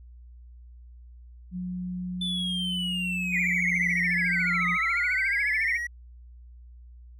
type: tone with pitch glide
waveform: sine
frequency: 180.7 to 176.37 Hz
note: F#3 to F3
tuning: -41 to +17 cents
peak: -30 dBFS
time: 1.51-4.78 s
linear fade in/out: 50 ms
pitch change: -42 cents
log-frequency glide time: 3.22-3.86 s
type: linear two-way sweep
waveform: triangle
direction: down then up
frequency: 3520 to 1234 to 1937 Hz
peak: -27 dBFS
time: 2.21-5.87 s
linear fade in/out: 5 ms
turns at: 4.69 s
type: tone with vibrato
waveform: sine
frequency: 2114 Hz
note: C7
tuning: 17 cents sharp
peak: -24 dBFS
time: 3.32-5.78 s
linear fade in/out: 20 ms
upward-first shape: triangle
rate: 14 Hz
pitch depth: 170 cents each way
effects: added 60 Hz sine -45 dBFS peak until 7.19 s